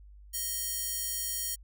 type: tone with high-pass filter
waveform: square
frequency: 628 Hz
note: D#5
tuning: 16 cents sharp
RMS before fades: -34 dBFS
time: 0.33-1.56 s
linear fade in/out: 20 ms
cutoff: 7700 Hz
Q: 0.87
effects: added 50 Hz sine -49 dBFS peak until 1.63 s